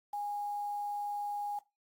sine tone with quantisation, 822 Hz, G#5, 18 cents flat, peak -34 dBFS, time 0.13-1.59 s, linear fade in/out 5 ms, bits 9, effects noise-tail reverb RT60 0.2 s tail -17 dB re dry + AAC 64 kbps

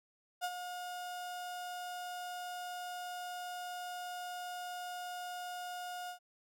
35% pulse tone with ADSR envelope, 717 Hz, F5, 45 cents sharp, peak -31 dBFS, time 0.41-6.19 s, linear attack 33 ms, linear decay 52 ms, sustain -8 dB, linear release 97 ms, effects none

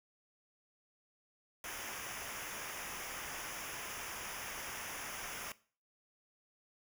pink noise with comb filter, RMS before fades -44 dBFS, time 1.64-5.52 s, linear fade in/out 2 ms, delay 0.24 ms, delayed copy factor -0.8, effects noise-tail reverb RT60 0.4 s tail -18 dB re dry

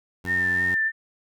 15% pulse tone, 90.1 Hz, F#2, 45 cents flat, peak -26 dBFS, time 0.24-0.75 s, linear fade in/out 10 ms
sine tone with vibrato, 1799 Hz, A6, 38 cents sharp, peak -20 dBFS, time 0.26-0.92 s, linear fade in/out 50 ms, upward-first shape sine, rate 3.1 Hz, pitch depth 28 cents each way
effects none

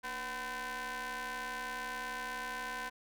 sawtooth ring-modulated tone, 260.8 Hz, C4, 5 cents flat, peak -31 dBFS, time 0.03-2.9 s, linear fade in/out 20 ms, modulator 1270 Hz, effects none

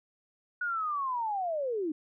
sine linear sweep, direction down, 1470 to 291.8 Hz, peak -29 dBFS, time 0.61-1.92 s, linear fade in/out 5 ms, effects none

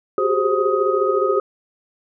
sine tone cluster, 373.2 / 398.2 / 412.4 / 526 / 1254 Hz, F#4 / G4 / G#4 / C5 / D#6, +15 / +27 / -12 / +9 / +13 cents, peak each -22 dBFS, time 0.18-1.4 s, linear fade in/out 2 ms, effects none

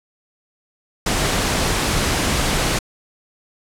pink noise, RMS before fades -19 dBFS, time 1.06-2.79 s, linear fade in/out 5 ms, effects low-pass 10000 Hz 12 dB/octave

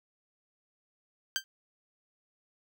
15% pulse tone with exponential decay, 1568 Hz, G6, in tune, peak -17 dBFS, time 1.36-1.44 s, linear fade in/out 0 ms, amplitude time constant 17 ms, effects none

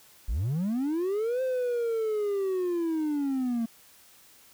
triangle linear two-way sweep, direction up then down, 40.03 to 523.3 to 224.4 Hz, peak -23 dBFS, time 0.28-3.66 s, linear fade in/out 10 ms, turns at 1.42 s, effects tanh soft clip ceiling -19 dBFS + white hiss -56 dBFS RMS until 4.53 s

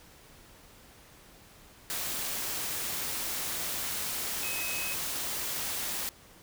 sine tone in noise, 2550 Hz, D#7, 42 cents sharp, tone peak -36 dBFS, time 4.43-4.94 s, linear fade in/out 0 ms, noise white, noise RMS -34 dBFS, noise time 1.9-6.09 s, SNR -5 dB, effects pink hiss -55 dBFS RMS until 6.42 s

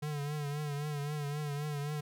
square tone with vibrato, 146.83 Hz, D3, in tune, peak -35 dBFS, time 0.02-2.01 s, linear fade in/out 10 ms, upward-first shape triangle, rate 3.8 Hz, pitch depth 66 cents each way, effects none

